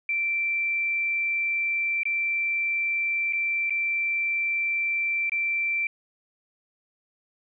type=tone with dropouts; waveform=sine; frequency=2345 Hz; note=D7; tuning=3 cents flat; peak=-23 dBFS; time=0.09-5.87 s; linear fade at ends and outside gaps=2 ms; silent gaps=2.033-2.054 / 3.326-3.332 / 3.697-3.705 / 5.296-5.319 s; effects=none